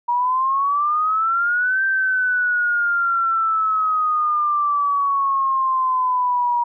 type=exponential two-way sweep; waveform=sine; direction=up then down; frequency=953 to 1568 to 953 Hz; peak=-16 dBFS; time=0.08-6.64 s; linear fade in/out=10 ms; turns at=1.84 s; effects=none